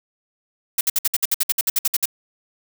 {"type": "noise bursts", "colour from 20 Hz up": "blue", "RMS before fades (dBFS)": -18, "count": 15, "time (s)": [0.78, 2.056], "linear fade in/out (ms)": 5, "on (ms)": 30, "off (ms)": 59, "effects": []}